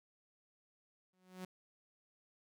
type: tone with exponential growth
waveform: sawtooth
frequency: 184.5 Hz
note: F#3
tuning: 5 cents flat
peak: -38 dBFS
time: 1.13-1.45 s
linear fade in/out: 5 ms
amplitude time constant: 69 ms
effects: none